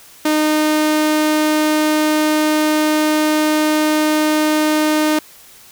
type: tone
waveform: sawtooth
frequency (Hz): 306.7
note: D#4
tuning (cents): -25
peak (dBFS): -9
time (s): 0.25-5.19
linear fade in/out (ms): 5
effects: white hiss -43 dBFS RMS until 5.71 s